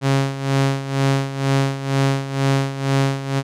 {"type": "tone with tremolo", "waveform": "sawtooth", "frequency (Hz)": 136.5, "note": "C#3", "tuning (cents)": -26, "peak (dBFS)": -10, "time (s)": [0.01, 3.43], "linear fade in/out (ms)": 50, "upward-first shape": "sine", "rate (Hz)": 2.1, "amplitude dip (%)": 75, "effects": ["low-pass 8000 Hz 12 dB/octave"]}